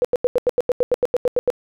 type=tone bursts; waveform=sine; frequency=493.9 Hz; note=B4; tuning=in tune; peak=-13 dBFS; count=14; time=0.02-1.502 s; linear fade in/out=0 ms; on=26 ms; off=86 ms; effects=none